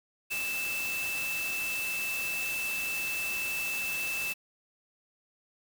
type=tone in noise; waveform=sine; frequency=2640 Hz; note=E7; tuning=2 cents sharp; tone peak=-31 dBFS; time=0.3-4.34 s; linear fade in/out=20 ms; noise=white; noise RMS=-38 dBFS; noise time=0.3-4.34 s; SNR=+4 dB; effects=none